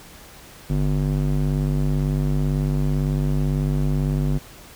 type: tone with band-pass filter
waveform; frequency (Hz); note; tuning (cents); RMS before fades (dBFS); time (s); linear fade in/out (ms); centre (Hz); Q
square; 49; G1; 0; -21; 0.69-4.39; 20; 170; 1.4
effects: pink hiss -44 dBFS RMS until 4.75 s